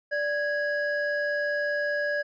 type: tone pair together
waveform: triangle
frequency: 586 / 1657.5 Hz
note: D5 / G#6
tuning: -4 / -4 cents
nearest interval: octave + tritone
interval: 1800 cents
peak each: -26 dBFS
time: 0.11-2.23 s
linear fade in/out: 20 ms
effects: resampled to 16000 Hz